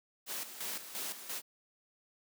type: noise with tremolo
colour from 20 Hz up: white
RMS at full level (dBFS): -39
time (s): 0.26-1.42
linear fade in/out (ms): 50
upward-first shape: square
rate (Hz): 2.9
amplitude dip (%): 65
effects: high-pass 200 Hz 12 dB/octave